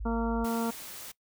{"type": "tone", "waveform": "sine", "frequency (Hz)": 52.6, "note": "G#1", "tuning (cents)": 23, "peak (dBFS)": -33, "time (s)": [0, 0.45], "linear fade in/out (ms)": 10}
{"type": "harmonic tone", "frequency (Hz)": 230.1, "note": "A#3", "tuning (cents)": -22, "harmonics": [1, 2, 3, 4, 5, 6], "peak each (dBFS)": [-29, -34, -39, -37, -42, -41], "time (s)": [0.05, 0.71], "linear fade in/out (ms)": 10}
{"type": "noise", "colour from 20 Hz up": "white", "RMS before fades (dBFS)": -43, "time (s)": [0.44, 1.12], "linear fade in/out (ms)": 10}
{"effects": ["noise-tail reverb RT60 0.1 s tail -20 dB re dry"]}